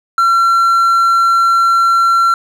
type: tone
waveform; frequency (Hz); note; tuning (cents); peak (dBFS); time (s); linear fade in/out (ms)
triangle; 1360; F6; -46; -6; 0.18-2.34; 2
effects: none